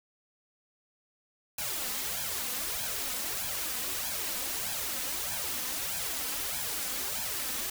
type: noise with flanger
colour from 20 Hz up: white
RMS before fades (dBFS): -34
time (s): 1.58-7.7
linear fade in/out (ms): 5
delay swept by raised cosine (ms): 1.2 to 4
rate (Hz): 1.6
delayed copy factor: +0.7
effects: none